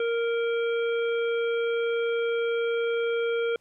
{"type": "harmonic tone with a mistuned harmonic", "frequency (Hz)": 465.4, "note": "A#4", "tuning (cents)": -3, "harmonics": [1, 3, 5, 7], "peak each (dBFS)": [-24, -34, -38, -41], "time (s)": [0, 3.56], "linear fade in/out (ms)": 2, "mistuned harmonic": 7, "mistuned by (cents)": -17, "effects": ["pink hiss -68 dBFS RMS until 3.6 s", "low-pass 11000 Hz 12 dB/octave"]}